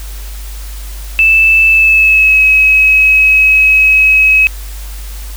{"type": "tone with pitch glide", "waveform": "sine", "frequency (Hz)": [2637, 2557], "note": ["E7", "D#7"], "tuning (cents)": [0, 47], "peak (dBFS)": -4, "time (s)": [1.19, 4.47], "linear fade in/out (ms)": 0, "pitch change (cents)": -53, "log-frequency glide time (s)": [1.69, 2.43], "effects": ["added 50 Hz sine -22 dBFS peak until 5.36 s", "white hiss -33 dBFS RMS until 5.36 s"]}